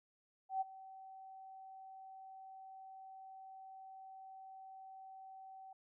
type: tone with ADSR envelope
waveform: sine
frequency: 766 Hz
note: G5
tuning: 40 cents flat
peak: -32 dBFS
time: 0.49-5.73 s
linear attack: 120 ms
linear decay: 21 ms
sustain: -19 dB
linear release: 4 ms
effects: none